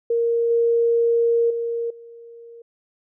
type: tone with level steps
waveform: sine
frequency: 466.2 Hz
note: A#4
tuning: in tune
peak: -17 / -15 / -22 / -39 dBFS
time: 0.1-2.62 s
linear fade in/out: 5 ms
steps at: 0.5 / 1.5 / 1.9 s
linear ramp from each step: 5 ms
effects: none